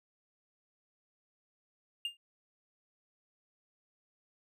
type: tone with exponential decay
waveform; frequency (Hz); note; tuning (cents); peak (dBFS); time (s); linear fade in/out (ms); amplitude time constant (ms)
triangle; 2813; F7; +12; -28; 2.05-2.17; 2; 26
effects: none